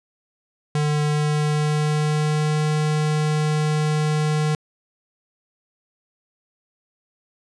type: tone with pitch glide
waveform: square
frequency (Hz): 149.7 to 152.49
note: D3 to D#3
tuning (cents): +33 to -35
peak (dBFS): -19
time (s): 0.75-4.55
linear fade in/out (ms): 2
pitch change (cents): +32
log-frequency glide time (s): 1.12-2.63
effects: resampled to 22050 Hz